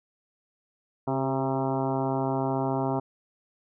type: harmonic tone with a mistuned harmonic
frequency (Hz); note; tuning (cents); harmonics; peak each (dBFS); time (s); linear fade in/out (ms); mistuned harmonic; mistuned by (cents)
134; C3; +42; 1 / 2 / 3 / 4 / 5 / 6 / 7 / 8 / 9 / 10; -31 / -30 / -32 / -38 / -32 / -34 / -34 / -42 / -43 / -45; 1.07-3; 10; 3; -29
effects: none